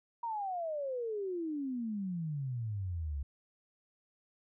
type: exponential sweep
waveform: sine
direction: down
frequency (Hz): 954 to 67.3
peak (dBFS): -34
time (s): 0.23-3.23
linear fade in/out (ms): 5
effects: none